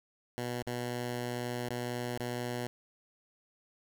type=tone with dropouts; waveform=10% pulse; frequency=122.1 Hz; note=B2; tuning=19 cents flat; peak=-26 dBFS; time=0.38-2.67 s; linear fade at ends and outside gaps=0 ms; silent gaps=0.625-0.668 / 1.688-1.706 / 2.175-2.199 s; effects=none